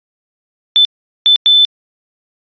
sine tone bursts at uneven times, 3520 Hz, A7, in tune, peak -5 dBFS, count 3, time 0.76-0.85 / 1.26-1.36 / 1.46-1.65 s, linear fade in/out 0 ms, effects resampled to 11025 Hz

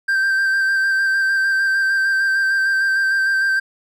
triangle tone with vibrato, 1570 Hz, G6, 2 cents sharp, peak -13 dBFS, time 0.08-3.6 s, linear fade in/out 10 ms, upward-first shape square, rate 6.6 Hz, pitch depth 18 cents each way, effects none

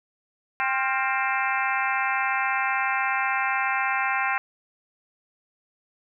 harmonic tone with a mistuned harmonic, 263.7 Hz, C4, 14 cents sharp, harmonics 3 / 4 / 5 / 6 / 7 / 8 / 9 / 10, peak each -28 / -29 / -30 / -31 / -31 / -32 / -33 / -33 dBFS, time 0.6-4.38 s, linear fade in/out 0 ms, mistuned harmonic 5, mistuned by +91 cents, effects none

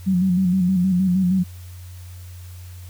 sine tone with vibrato, 184.1 Hz, F#3, 8 cents flat, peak -15 dBFS, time 0.06-1.44 s, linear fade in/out 20 ms, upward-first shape square, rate 6.4 Hz, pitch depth 55 cents each way, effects added 90 Hz sine -35 dBFS peak until 2.89 s + white hiss -49 dBFS RMS until 2.89 s

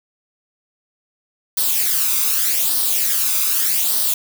blue noise with flanger, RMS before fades -18 dBFS, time 1.57-4.14 s, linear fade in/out 5 ms, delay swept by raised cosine 0.21 to 0.83 ms, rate 0.83 Hz, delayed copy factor +0.6, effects none

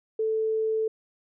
sine tone, 440 Hz, A4, in tune, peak -23 dBFS, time 0.19-0.88 s, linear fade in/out 5 ms, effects none

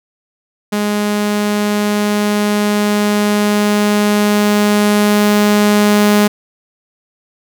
sawtooth tone with level ramp, 207.7 Hz, G#3, in tune, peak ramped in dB -10 to -4 dBFS, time 0.72-6.28 s, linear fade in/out 10 ms, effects none

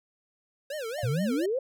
square tone with vibrato, 523.3 Hz, C5, in tune, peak -33 dBFS, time 0.7-1.46 s, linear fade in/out 5 ms, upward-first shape sine, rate 4.3 Hz, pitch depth 290 cents each way
triangle tone with exponential decay, 698.5 Hz, F5, in tune, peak -29 dBFS, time 0.98-1.13 s, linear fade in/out 5 ms, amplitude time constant 31 ms
sine exponential sweep, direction up, 109.2 to 554.4 Hz, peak -25 dBFS, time 1.03-1.59 s, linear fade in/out 5 ms
effects none

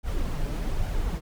brown noise with flanger, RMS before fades -27 dBFS, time 0.03-1.21 s, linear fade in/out 50 ms, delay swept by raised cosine 1.3 to 7.1 ms, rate 1.2 Hz, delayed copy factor +0.5, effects none

